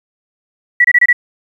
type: tone bursts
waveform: sine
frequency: 1945 Hz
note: B6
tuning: 27 cents flat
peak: -5 dBFS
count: 5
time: 0.8-1.129 s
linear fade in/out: 5 ms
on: 45 ms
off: 26 ms
effects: 7-bit